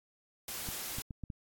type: noise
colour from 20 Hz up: white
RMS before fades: -40 dBFS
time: 0.48-1.02 s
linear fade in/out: 2 ms
type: clicks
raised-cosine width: 5 ms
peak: -28 dBFS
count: 5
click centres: 0.688 / 0.985 / 1.108 / 1.237 / 1.302 s
effects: AAC 64 kbps